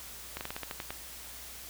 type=slowing click train; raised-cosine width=0.3 ms; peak=-20 dBFS; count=9; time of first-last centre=0.37-0.905 s; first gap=39 ms; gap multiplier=1.15; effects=added 60 Hz sine -55 dBFS peak until 1.69 s + white hiss -46 dBFS RMS until 1.69 s